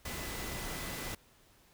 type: tone in noise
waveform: sine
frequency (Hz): 2000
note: B6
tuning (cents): +21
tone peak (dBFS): -49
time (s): 0.05-1.15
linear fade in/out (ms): 5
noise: pink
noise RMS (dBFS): -40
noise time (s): 0.05-1.15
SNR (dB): -12
effects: pink hiss -64 dBFS RMS until 1.73 s